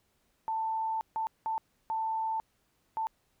sine tone bursts at uneven times, 888 Hz, A5, 16 cents sharp, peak -29 dBFS, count 5, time 0.48-1.01 / 1.16-1.27 / 1.46-1.58 / 1.9-2.4 / 2.97-3.07 s, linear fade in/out 0 ms, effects pink hiss -73 dBFS RMS until 3.4 s

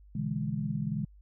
sine chord, E dominant seventh, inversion second, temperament equal, 123.47 / 146.83 / 164.81 / 207.7 Hz, B2 / D3 / E3 / G#3, 0 / 0 / 0 / 0 cents, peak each -37 / -34 / -36 / -34 dBFS, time 0.15-1.05 s, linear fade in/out 5 ms, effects added 50 Hz sine -52 dBFS peak until 1.21 s

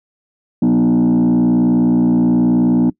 sine tone with frequency modulation, 244.4 Hz, B3, 18 cents flat, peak -7 dBFS, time 0.62-2.9 s, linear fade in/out 5 ms, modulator 59 Hz, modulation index 1.1, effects noise-tail reverb RT60 0.1 s tail -22 dB re dry + tanh soft clip ceiling -9 dBFS

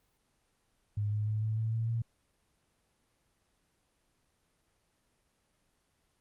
sine tone with pitch steps, 103.83 / 105.64 / 107.49 / 109.37 / 111.28 / 113.23 / 115.21 Hz, G#2 / G#2 / A2 / A2 / A2 / A#2 / A#2, 0 / +30 / -40 / -10 / +20 / -50 / -20 cents, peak -29 dBFS, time 0.97-2.02 s, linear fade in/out 5 ms, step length 150 ms, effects pink hiss -74 dBFS RMS until 6.2 s + Opus 24 kbps

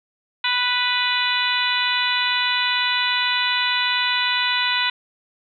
harmonic tone with a mistuned harmonic, 493.9 Hz, B4, in tune, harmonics 2 / 3 / 4 / 5 / 6 / 7 / 8, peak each -26 / -26 / -26 / -26 / -26 / -26 / -26 dBFS, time 0.44-4.9 s, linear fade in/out 5 ms, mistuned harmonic 7, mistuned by +17 cents, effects none

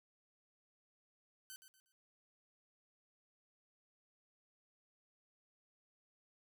5% pulse tone with echo, 1526 Hz, G6, 47 cents flat, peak -38 dBFS, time 1.5-1.56 s, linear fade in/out 0 ms, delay 120 ms, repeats 3, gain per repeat -10 dB, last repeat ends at 1.92 s, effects none

